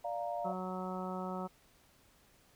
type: chord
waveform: sine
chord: Bb major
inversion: first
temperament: equal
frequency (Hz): 587.3 / 698.5 / 932.3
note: D5 / F5 / Bb5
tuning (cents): 0 / 0 / 0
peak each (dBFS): -40 / -37 / -43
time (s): 0.04-0.53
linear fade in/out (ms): 10
type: harmonic tone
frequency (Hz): 185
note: F#3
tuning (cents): 0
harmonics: 1 / 2 / 3 / 4 / 5 / 6 / 7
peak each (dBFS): -40 / -45 / -45 / -45 / -46 / -51 / -46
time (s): 0.44-1.48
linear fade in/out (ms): 20
effects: pink hiss -66 dBFS RMS until 2.55 s